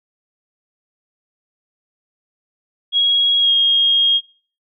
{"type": "tone with pitch glide", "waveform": "sine", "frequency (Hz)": [3306, 3253], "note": ["G#7", "G#7"], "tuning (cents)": [-9, -37], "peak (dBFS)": -11, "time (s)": [2.92, 4.21], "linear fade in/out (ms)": 50, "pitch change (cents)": -28, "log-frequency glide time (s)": [3.4, 3.51], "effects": ["noise-tail reverb RT60 0.4 s tail -19 dB re dry"]}